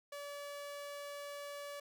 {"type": "tone", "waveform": "sawtooth", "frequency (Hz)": 574, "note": "D5", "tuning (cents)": -40, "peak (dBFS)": -40, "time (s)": [0.12, 1.8], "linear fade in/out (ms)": 5, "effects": []}